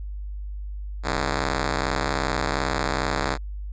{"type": "ring-modulated tone", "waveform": "5% pulse", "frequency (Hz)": 146.83, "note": "D3", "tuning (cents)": 0, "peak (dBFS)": -9, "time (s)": [1.03, 3.38], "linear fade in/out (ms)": 50, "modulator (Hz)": 31.3, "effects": ["added 50 Hz sine -30 dBFS peak until 3.72 s", "resampled to 16000 Hz"]}